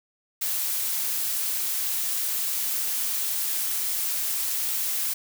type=noise; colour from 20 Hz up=blue; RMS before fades=-27 dBFS; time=0.41-5.14 s; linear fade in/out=10 ms; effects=none